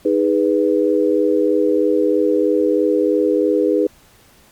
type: chord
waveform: sine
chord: G# minor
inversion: second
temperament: equal with one note detuned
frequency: 311.1 / 410.8 / 493.9 Hz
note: D#4 / G#4 / B4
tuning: 0 / -19 / 0 cents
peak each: -17 dBFS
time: 0.05-3.87 s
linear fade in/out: 5 ms
effects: pink hiss -50 dBFS RMS until 4.51 s + MP3 96 kbps